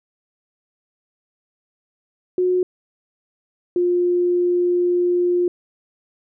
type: tone pair in turn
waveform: sine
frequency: 364.1 / 353.9 Hz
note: F#4 / F4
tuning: -28 / +23 cents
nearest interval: unison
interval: 49 cents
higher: first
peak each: -15 dBFS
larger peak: neither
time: 2.38-2.63 / 3.76-5.48 s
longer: second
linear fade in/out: 2 ms
effects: none